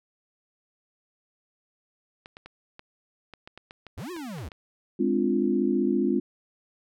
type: clicks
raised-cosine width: 0.3 ms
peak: -27 dBFS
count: 12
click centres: 2.259 / 2.369 / 2.46 / 2.794 / 3.337 / 3.475 / 3.576 / 3.709 / 3.867 / 4.165 / 4.384 / 4.518 s
type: linear two-way sweep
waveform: square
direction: up then down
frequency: 55 to 376.6 to 55 Hz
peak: -35 dBFS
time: 3.97-4.49 s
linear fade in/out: 10 ms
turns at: 4.11 s
type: chord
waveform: sine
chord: D half-diminished seventh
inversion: second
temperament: equal with one note detuned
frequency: 207.7 / 258.8 / 293.7 / 349.2 Hz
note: Ab3 / C4 / D4 / F4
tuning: 0 / -19 / 0 / 0 cents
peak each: -27 / -26 / -29 / -26 dBFS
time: 4.99-6.2 s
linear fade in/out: 10 ms
effects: none

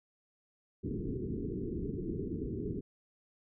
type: low-pass noise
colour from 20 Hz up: white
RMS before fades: -37 dBFS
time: 0.83-2.81 s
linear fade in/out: 20 ms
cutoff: 430 Hz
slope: 96 dB/octave
effects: none

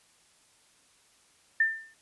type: tone with exponential decay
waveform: sine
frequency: 1791 Hz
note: A6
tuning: 30 cents sharp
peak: -18 dBFS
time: 1.6-1.94 s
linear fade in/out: 5 ms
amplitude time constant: 72 ms
effects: white hiss -63 dBFS RMS until 2.01 s + resampled to 24000 Hz

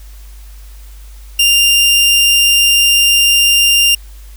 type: tone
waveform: sawtooth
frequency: 2794 Hz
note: F7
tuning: in tune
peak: -4 dBFS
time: 1.39-3.95 s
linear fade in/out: 5 ms
effects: added 50 Hz sine -31 dBFS peak until 4.36 s + white hiss -45 dBFS RMS until 4.36 s

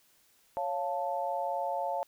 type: chord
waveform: sine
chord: Db augmented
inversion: none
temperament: equal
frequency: 554.4 / 698.5 / 880 Hz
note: Db5 / F5 / A5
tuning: 0 / 0 / 0 cents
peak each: -35 / -34 / -34 dBFS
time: 0.57-2.03 s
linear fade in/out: 0 ms
effects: white hiss -66 dBFS RMS until 2.07 s

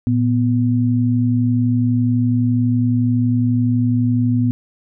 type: tone pair together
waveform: sine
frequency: 114.98 / 246.9 Hz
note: A#2 / B3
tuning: -23 / 0 cents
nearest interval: octave + minor second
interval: 1323 cents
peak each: -16 dBFS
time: 0.07-4.51 s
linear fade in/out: 0 ms
effects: none

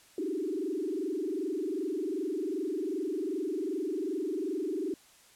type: tone with frequency modulation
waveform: sine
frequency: 346.4 Hz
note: F4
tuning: 14 cents flat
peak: -30 dBFS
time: 0.18-4.94 s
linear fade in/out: 2 ms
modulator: 22.6 Hz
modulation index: 2.5
effects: white hiss -59 dBFS RMS until 5.35 s + low-pass 11000 Hz 12 dB/octave

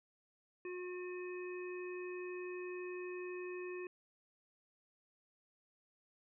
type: harmonic tone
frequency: 361.2 Hz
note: F#4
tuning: 42 cents flat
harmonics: 1 / 3 / 5 / 7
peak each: -42 / -55 / -55 / -52 dBFS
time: 0.65-3.87 s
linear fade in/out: 2 ms
effects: none

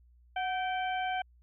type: harmonic tone with a mistuned harmonic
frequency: 775 Hz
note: G5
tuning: 20 cents flat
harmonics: 1 / 2 / 3 / 4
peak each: -31 / -38 / -41 / -43 dBFS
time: 0.36-1.22 s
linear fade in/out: 5 ms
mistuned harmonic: 1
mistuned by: -80 cents
effects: added 60 Hz sine -58 dBFS peak until 1.42 s

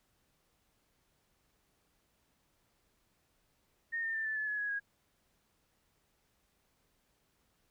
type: tone with pitch steps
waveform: sine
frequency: 1841 / 1811.5 / 1782.4 / 1753.8 / 1725.7 / 1698 / 1670.7 / 1643.9 Hz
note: A#6 / A6 / A6 / A6 / A6 / G#6 / G#6 / G#6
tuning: -22 / +50 / +22 / -6 / -34 / +38 / +10 / -18 cents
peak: -33 dBFS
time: 3.92-4.8 s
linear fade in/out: 20 ms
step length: 110 ms
effects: pink hiss -75 dBFS RMS until 7.7 s

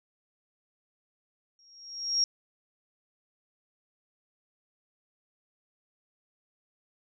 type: tone with exponential growth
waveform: sine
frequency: 5588 Hz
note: F8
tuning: in tune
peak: -20 dBFS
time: 1.59-2.24 s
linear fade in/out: 1 ms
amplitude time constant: 140 ms
effects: none

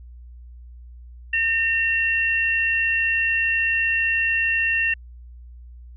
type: tone pair together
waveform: sine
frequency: 1824 / 2731 Hz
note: A#6 / F7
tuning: -38 / -39 cents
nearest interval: perfect fifth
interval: 699 cents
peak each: -21 dBFS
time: 1.33-4.94 s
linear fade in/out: 5 ms
effects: added 60 Hz sine -39 dBFS peak until 5.96 s

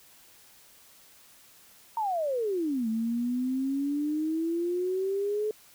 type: exponential two-way sweep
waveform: sine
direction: down then up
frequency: 930 to 220 to 432 Hz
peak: -26 dBFS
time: 1.97-5.51 s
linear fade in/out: 2 ms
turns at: 2.88 s
effects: white hiss -56 dBFS RMS until 5.74 s

